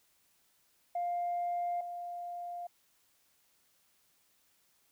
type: tone pair in turn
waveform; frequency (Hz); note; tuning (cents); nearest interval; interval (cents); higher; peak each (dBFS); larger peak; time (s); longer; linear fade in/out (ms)
sine; 701 / 701; F5 / F5; +6 / +6; unison; 0; neither; -30 / -38; first; 0.95-1.81 / 1.81-2.67; neither; 5
effects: tanh soft clip ceiling -28 dBFS + white hiss -71 dBFS RMS until 4.91 s